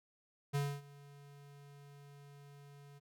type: tone with ADSR envelope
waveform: square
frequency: 142.3 Hz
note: C#3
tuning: 46 cents sharp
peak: -32 dBFS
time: 0.53-3 s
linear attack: 23 ms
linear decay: 260 ms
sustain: -23 dB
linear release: 26 ms
effects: none